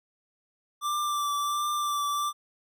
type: tone with vibrato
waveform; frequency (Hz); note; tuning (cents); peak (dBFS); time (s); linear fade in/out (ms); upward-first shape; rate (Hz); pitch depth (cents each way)
square; 1174.7; D6; 0; -27; 0.81-2.33; 50; triangle; 1.4; 24
effects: none